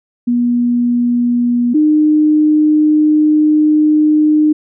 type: tone pair in turn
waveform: sine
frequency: 241.4 / 304.7 Hz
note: B3 / D#4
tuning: -39 / -36 cents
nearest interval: major third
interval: 403 cents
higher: second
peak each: -10 / -7 dBFS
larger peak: second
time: 0.27-1.74 / 1.74-4.53 s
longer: second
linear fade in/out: 10 ms
effects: none